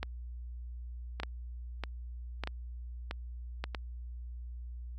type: two click trains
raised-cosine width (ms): 0.3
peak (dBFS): -20 / -19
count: 5 / 4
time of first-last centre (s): 1.2-3.748 / 0.03-3.64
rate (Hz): 1.57 / 0.831
effects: added 60 Hz sine -40 dBFS peak until 4.98 s